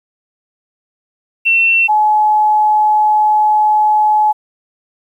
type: tone pair in turn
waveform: sine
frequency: 2702 / 851.1 Hz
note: E7 / G#5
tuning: +42 / +42 cents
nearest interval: octave + minor sixth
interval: 2000 cents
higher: first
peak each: -8 dBFS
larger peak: neither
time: 1.45-1.88 / 1.88-4.33 s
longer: second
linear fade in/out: 20 ms
effects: 8-bit